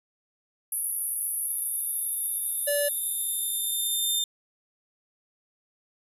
pink band-pass noise, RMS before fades -30 dBFS, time 0.72-4.19 s, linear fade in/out 2 ms, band 10000 to 12000 Hz, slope 96 dB/octave
sawtooth tone with exponential growth, 3600 Hz, A7, 39 cents sharp, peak -21 dBFS, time 1.48-4.24 s, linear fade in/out 2 ms, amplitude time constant 600 ms
square tone, 578 Hz, D5, 28 cents flat, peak -25 dBFS, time 2.67-2.89 s, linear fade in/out 10 ms
effects resampled to 32000 Hz

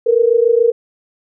sine tone pair together, 454 / 481 Hz, A#4 / B4, -46 / -46 cents, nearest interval minor second, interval 100 cents, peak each -12 dBFS, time 0.06-0.72 s, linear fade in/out 10 ms, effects none

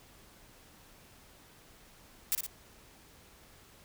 blue noise with echo, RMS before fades -29 dBFS, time 2.32-2.35 s, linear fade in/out 0 ms, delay 57 ms, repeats 2, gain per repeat -5 dB, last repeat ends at 2.464 s, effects pink hiss -58 dBFS RMS until 3.84 s

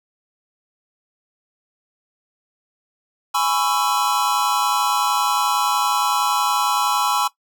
square chord, C# minor seventh, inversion second, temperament just, 831.5 / 997.9 / 1108.7 / 1330.5 Hz, G#5 / B5 / C#6 / E6, +2 / +18 / 0 / +16 cents, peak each -24 dBFS, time 3.34-7.28 s, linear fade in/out 10 ms, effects noise-tail reverb RT60 0.1 s tail -17 dB re dry

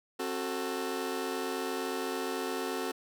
sawtooth chord, F# diminished, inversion second, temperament just, 266.4 / 370 / 444 Hz, C4 / F#4 / A4, +31 / 0 / +16 cents, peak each -34 / -32 / -33 dBFS, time 0.19-2.92 s, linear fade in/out 10 ms, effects none

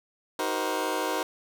20% pulse chord, C half-diminished seventh, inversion first, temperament just, 314 / 376.7 / 470.9 / 523.3 Hz, Eb4 / Gb4 / Bb4 / C5, +16 / +31 / +18 / 0 cents, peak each -28 dBFS, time 0.39-1.23 s, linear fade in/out 2 ms, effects none

